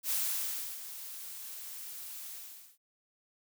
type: noise with ADSR envelope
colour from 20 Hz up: blue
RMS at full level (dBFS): -31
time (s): 0.03-2.78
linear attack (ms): 74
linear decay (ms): 680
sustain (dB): -13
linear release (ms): 460
effects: none